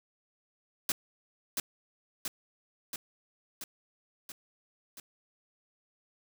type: noise with echo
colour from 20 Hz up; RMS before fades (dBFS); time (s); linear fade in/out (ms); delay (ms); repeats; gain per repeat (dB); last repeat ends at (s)
white; -29; 0.89-0.92; 2; 680; 6; -3; 5
effects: none